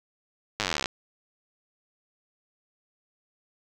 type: slowing click train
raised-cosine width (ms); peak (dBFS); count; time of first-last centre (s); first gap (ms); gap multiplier
0.2; -9; 22; 0.6-0.858; 9; 1.03
effects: none